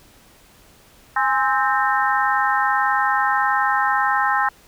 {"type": "harmonic tone with a mistuned harmonic", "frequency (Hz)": 261.6, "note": "C4", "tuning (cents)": 0, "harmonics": [3, 4, 5, 6, 7], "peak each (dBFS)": [-21, -22, -23, -24, -24], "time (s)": [1.16, 4.49], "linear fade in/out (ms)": 5, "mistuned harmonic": 3, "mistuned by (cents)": 81, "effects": ["pink hiss -51 dBFS RMS until 4.67 s"]}